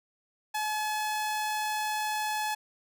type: tone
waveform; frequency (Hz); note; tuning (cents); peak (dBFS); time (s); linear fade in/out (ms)
sawtooth; 854; G#5; +48; -25; 0.54-2.55; 10
effects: none